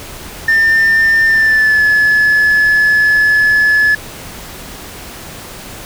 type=tone with pitch glide; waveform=sine; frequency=1798 to 1714.8 Hz; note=A6 to A6; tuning=+37 to -45 cents; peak=-5 dBFS; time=0.48-3.95 s; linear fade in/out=5 ms; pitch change=-82 cents; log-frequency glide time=1.28-1.85 s; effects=tanh soft clip ceiling -6 dBFS + pink hiss -30 dBFS RMS until 5.85 s